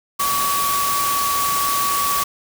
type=tone in noise; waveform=sine; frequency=1134 Hz; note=C#6; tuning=39 cents sharp; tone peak=-19 dBFS; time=0.19-2.24 s; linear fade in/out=10 ms; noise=white; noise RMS=-23 dBFS; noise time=0.19-2.24 s; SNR=+1 dB; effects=none